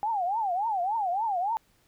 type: tone with vibrato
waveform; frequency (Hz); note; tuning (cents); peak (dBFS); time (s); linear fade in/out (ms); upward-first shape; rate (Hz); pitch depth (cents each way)
sine; 800; G5; +35; -25; 0.03-1.57; 0; triangle; 3.5; 280
effects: pink hiss -66 dBFS RMS until 1.87 s